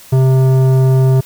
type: tone with tanh clipping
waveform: sine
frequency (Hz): 131.3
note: C3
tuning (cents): +6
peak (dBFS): -9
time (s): 0.12-1.21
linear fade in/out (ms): 10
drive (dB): 13
effects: white hiss -39 dBFS RMS until 1.25 s